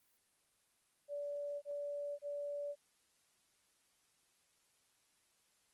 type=tone bursts; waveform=sine; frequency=577 Hz; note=D5; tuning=31 cents flat; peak=-39 dBFS; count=3; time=1.08-2.756 s; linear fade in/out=50 ms; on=540 ms; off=28 ms; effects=white hiss -75 dBFS RMS until 5.73 s + Opus 24 kbps